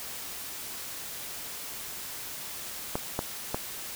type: clicks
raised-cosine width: 1 ms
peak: -14 dBFS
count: 3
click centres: 2.955 / 3.191 / 3.545 s
effects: white hiss -39 dBFS RMS until 3.95 s